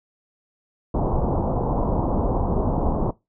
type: low-pass noise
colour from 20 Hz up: pink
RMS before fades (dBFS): -22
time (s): 0.94-3.11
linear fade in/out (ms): 5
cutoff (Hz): 1000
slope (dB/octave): 48
effects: noise-tail reverb RT60 0.2 s tail -20 dB re dry